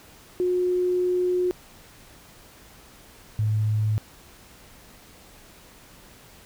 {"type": "tone pair in turn", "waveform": "sine", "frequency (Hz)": [361.1, 107.36], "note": ["F#4", "A2"], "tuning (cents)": [-42, -42], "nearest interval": "octave + major sixth", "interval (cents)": 2100, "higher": "first", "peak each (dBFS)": -20, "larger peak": "neither", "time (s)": [[0.4, 1.51], [3.39, 3.98]], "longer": "first", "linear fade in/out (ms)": 0, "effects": ["pink hiss -50 dBFS RMS until 6.45 s"]}